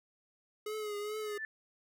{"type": "tone with vibrato", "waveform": "square", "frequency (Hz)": 421.3, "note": "G#4", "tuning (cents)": 25, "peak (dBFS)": -37, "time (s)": [0.66, 1.38], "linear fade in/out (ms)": 5, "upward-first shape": "triangle", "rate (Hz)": 2.4, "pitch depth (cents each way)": 53}
{"type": "tone with exponential growth", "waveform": "sine", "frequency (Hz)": 1760, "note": "A6", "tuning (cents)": 0, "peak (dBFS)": -34, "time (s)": [1.16, 1.45], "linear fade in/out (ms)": 1, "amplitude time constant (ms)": 63}
{"effects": []}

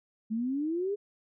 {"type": "exponential sweep", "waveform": "sine", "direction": "up", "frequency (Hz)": [213.6, 420], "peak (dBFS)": -28, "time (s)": [0.3, 0.96], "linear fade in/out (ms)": 20, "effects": []}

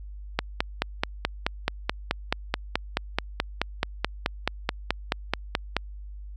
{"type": "click train", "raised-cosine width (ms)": 0.3, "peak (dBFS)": -6, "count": 26, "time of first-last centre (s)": [0.39, 5.766], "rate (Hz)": 4.65, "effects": ["added 50 Hz sine -37 dBFS peak until 6.36 s"]}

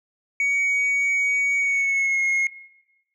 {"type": "tone with pitch glide", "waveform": "sine", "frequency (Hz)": [2249, 2157], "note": ["C#7", "C#7"], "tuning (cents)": [24, -48], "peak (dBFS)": -16, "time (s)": [0.4, 2.47], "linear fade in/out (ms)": 2, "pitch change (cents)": -72, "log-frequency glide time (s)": [1.58, 2.21], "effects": ["noise-tail reverb RT60 1.0 s tail -20 dB re dry", "tanh soft clip ceiling -18 dBFS"]}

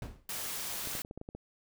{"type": "noise with exponential decay", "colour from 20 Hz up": "brown", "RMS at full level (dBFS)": -34, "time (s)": [0.02, 0.3], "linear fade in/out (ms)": 2, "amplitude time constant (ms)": 59}
{"type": "noise", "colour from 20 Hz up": "white", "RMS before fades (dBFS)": -38, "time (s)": [0.29, 1.02], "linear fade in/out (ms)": 2}
{"type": "clicks", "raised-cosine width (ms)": 2, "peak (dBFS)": -29, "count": 8, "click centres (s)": [0.873, 0.952, 1.049, 1.111, 1.176, 1.214, 1.289, 1.35]}
{"effects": []}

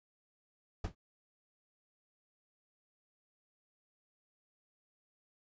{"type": "noise with exponential decay", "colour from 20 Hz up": "brown", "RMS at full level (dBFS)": -31, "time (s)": [0.84, 0.95], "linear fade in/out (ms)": 5, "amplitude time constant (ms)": 23, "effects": ["resampled to 16000 Hz"]}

